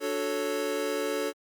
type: chord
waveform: square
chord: D major seventh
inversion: none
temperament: equal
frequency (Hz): 293.7 / 370 / 440 / 554.4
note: D4 / F#4 / A4 / C#5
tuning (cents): 0 / 0 / 0 / 0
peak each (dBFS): -36 / -37 / -32 / -34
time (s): 0-1.33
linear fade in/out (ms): 50
effects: Opus 48 kbps